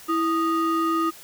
triangle ring-modulated tone, 784 Hz, G5, in tune, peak -15 dBFS, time 0.08-1.11 s, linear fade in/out 20 ms, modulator 455 Hz, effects white hiss -45 dBFS RMS until 1.23 s

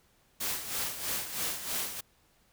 white noise with tremolo, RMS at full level -32 dBFS, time 0.4-2.01 s, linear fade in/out 10 ms, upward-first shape sine, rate 3.1 Hz, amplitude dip 65%, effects pink hiss -67 dBFS RMS until 2.52 s

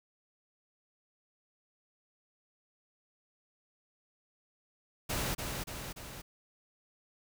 pink noise with echo, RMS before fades -34 dBFS, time 5.09-5.35 s, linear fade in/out 10 ms, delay 290 ms, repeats 3, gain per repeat -4 dB, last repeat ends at 6.22 s, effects none

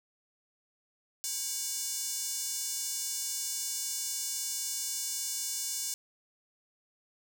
square tone with high-pass filter, 321.9 Hz, E4, 41 cents flat, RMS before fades -35 dBFS, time 1.24-5.94 s, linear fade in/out 0 ms, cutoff 6600 Hz, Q 1.9, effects none

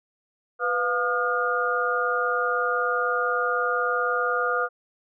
sine tone cluster, 495.2 / 706 / 1219 / 1425 Hz, B4 / F5 / D#6 / F6, +5 / +19 / -36 / +34 cents, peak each -27 / -31 / -26 / -26 dBFS, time 0.59-4.69 s, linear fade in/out 50 ms, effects none

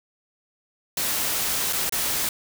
white noise with dropouts, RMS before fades -25 dBFS, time 0.97-2.29 s, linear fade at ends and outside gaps 2 ms, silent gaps 1.727-1.731 / 1.895-1.923 s, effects none

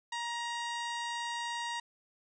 harmonic tone, 943 Hz, A#5, 20 cents sharp, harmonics 1 / 2 / 3 / 4 / 5 / 6 / 7 / 8 / 9, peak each -37 / -40 / -46 / -44 / -50 / -53 / -52 / -55 / -53 dBFS, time 0.12-1.8 s, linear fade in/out 5 ms, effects none

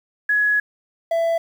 sine / triangle tone pair in turn, 1682 / 666 Hz, G#6 / E5, +22 / +18 cents, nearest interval octave + major third, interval 1604 cents, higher first, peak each -15 dBFS, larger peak neither, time 0.29-0.6 / 1.11-1.38 s, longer first, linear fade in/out 5 ms, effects 8-bit

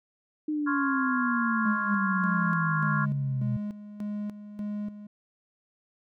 sine exponential sweep, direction down, 307.7 to 124.1 Hz, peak -26 dBFS, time 0.48-3.57 s, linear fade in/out 5 ms
sine chord, Db major seventh, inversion third, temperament equal, 1046.5 / 1108.7 / 1396.9 / 1661.2 Hz, C6 / Db6 / F6 / Ab6, 0 / 0 / 0 / 0 cents, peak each -34 / -32 / -30 / -33 dBFS, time 0.66-3.06 s, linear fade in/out 20 ms
triangle tone with tremolo, 207.7 Hz, G#3, in tune, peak -28 dBFS, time 1.65-5.07 s, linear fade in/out 5 ms, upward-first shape square, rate 1.7 Hz, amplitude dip 70%
effects none

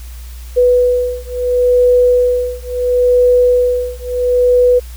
sine beating tone pair, 493.9 / 494.63 Hz, B4 / B4, 0 / +3 cents, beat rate 0.73 Hz, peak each -12 dBFS, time 0.56-4.8 s, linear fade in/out 20 ms, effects added 60 Hz sine -27 dBFS peak until 4.96 s + white hiss -41 dBFS RMS until 4.96 s

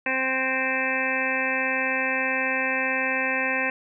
harmonic tone, 261.6 Hz, C4, in tune, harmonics 1 / 2 / 3 / 4 / 6 / 7 / 8 / 9 / 10, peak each -33 / -31 / -34 / -34 / -31 / -28 / -34 / -31 / -29 dBFS, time 0.06-3.7 s, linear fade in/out 2 ms, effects none

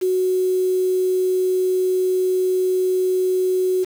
sine tone with quantisation, 370 Hz, F#4, in tune, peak -16 dBFS, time 0.01-3.85 s, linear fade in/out 20 ms, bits 6, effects none

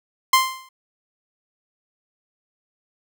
sawtooth tone with exponential decay, 1046 Hz, C6, 1 cent flat, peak -6 dBFS, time 0.33-0.69 s, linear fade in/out 5 ms, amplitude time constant 78 ms, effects none

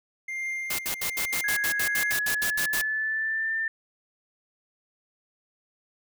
triangle tone with tremolo, 2105 Hz, C7, 10 cents sharp, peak -26 dBFS, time 0.28-2.12 s, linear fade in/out 5 ms, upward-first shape triangle, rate 1.2 Hz, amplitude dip 70%
white noise bursts, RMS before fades -29 dBFS, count 14, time 0.7-2.816 s, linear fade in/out 5 ms, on 88 ms, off 68 ms
sine tone with pitch glide, 1661.2 to 1790.7 Hz, G#6 to A6, 0 to +30 cents, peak -25 dBFS, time 1.44-3.68 s, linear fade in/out 2 ms, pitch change +130 cents, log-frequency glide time 1.9-3.55 s
effects none

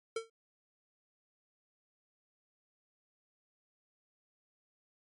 square tone with exponential decay, 452.2 Hz, A4, 47 cents sharp, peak -31 dBFS, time 0.16-0.3 s, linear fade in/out 5 ms, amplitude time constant 29 ms, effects MP3 48 kbps

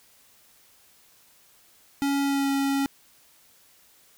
square tone with pitch glide, 279.5 to 275.8 Hz, C#4 to C#4, +14 to -9 cents, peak -23 dBFS, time 2.02-2.86 s, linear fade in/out 0 ms, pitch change -23 cents, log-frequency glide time 2.22-2.5 s, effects white hiss -58 dBFS RMS until 4.17 s

